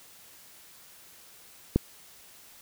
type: click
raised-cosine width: 3 ms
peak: -8 dBFS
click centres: 1.76 s
effects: white hiss -53 dBFS RMS until 2.61 s